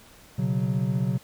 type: chord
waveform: triangle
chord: B suspended second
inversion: none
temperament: just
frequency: 123.47 / 138.9 / 185.21 Hz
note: B2 / C#3 / F#3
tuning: 0 / +4 / +2 cents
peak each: -25 dBFS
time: 0.38-1.18 s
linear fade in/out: 10 ms
effects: pink hiss -52 dBFS RMS until 1.23 s